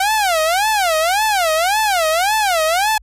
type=tone with vibrato; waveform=sawtooth; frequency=741 Hz; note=F#5; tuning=2 cents sharp; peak=-10 dBFS; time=0-2.98 s; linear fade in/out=5 ms; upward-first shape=sine; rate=1.8 Hz; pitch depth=290 cents each way; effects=added 50 Hz sine -43 dBFS peak until 3.02 s + resampled to 32000 Hz